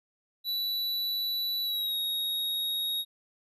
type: tone with pitch glide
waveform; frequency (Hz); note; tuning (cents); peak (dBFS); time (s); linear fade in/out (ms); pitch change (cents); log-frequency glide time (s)
square; 3951 to 3766; B7 to A#7; 0 to +17; -29; 0.44-3.05; 50; -83; 1.63-1.96
effects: none